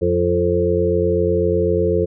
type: harmonic tone with a mistuned harmonic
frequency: 88 Hz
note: F2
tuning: 14 cents sharp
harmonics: 1 / 2 / 4 / 5 / 6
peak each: -22 / -24 / -21 / -18 / -22 dBFS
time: 0.01-2.06 s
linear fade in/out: 20 ms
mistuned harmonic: 4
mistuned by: -20 cents
effects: none